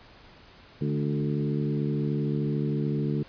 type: harmonic tone with a mistuned harmonic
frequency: 73.42 Hz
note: D2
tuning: in tune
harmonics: 2 / 3 / 4 / 5 / 6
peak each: -27 / -31 / -33 / -35 / -37 dBFS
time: 0.81-3.23 s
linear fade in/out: 5 ms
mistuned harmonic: 3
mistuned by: -31 cents
effects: pink hiss -52 dBFS RMS until 3.28 s + resampled to 11025 Hz